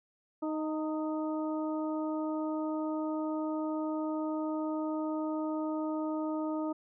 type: harmonic tone with a mistuned harmonic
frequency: 311.1 Hz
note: D#4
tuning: in tune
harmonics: 1 / 2 / 3 / 4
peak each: -32 / -38 / -42 / -44 dBFS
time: 0.42-6.73 s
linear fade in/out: 10 ms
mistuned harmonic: 3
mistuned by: -29 cents
effects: none